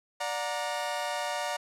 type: chord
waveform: sawtooth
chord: D augmented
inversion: none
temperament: equal with one note detuned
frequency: 587.3 / 725.2 / 932.3 Hz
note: D5 / F#5 / A#5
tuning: 0 / -35 / 0 cents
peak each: -31 dBFS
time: 0.2-1.57 s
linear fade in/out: 10 ms
effects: low-pass 10000 Hz 12 dB/octave